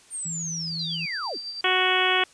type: linear sweep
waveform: sine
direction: down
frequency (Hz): 8910 to 174.61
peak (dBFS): -29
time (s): 0.1-1.38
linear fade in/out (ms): 50
type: tone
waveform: sine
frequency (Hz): 164.81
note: E3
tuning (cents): 0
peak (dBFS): -33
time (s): 0.25-1.06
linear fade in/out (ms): 10
type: tone with tremolo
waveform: sine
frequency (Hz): 4684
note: D8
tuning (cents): -5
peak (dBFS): -30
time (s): 0.79-1.61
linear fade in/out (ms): 2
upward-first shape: sine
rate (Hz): 9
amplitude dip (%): 45
type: harmonic tone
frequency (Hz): 370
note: F#4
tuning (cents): 0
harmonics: 1 / 2 / 3 / 4 / 5 / 6 / 7 / 8 / 9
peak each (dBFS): -28 / -28 / -28 / -28 / -28 / -28 / -28 / -28 / -28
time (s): 1.64-2.24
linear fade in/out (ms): 5
effects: white hiss -54 dBFS RMS until 2.33 s + resampled to 22050 Hz